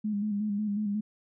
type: tone with vibrato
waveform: sine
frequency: 207.7 Hz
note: G#3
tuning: in tune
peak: -27 dBFS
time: 0.04-1.01 s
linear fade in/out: 10 ms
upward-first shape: square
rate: 5.5 Hz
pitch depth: 42 cents each way
effects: none